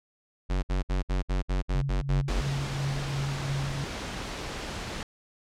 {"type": "tone bursts", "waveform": "square", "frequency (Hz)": 46.51, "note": "F#1", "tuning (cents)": 10, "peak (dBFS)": -25, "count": 10, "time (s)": [0.49, 2.421], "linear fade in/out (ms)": 20, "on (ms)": 140, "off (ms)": 59}
{"type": "tone with tremolo", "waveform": "sine", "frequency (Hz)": 138.59, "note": "C#3", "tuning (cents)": 0, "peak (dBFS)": -26, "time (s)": [1.75, 3.84], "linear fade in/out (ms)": 0, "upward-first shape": "triangle", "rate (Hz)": 2.9, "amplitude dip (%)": 60}
{"type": "noise", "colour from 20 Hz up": "pink", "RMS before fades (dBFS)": -35, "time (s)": [2.28, 5.03], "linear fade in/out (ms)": 2}
{"effects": ["low-pass 6000 Hz 12 dB/octave"]}